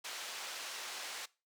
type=band-pass noise; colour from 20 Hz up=white; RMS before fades=-44 dBFS; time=0.04-1.26 s; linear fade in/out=10 ms; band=560 to 5500 Hz; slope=12 dB/octave; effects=noise-tail reverb RT60 0.3 s tail -21 dB re dry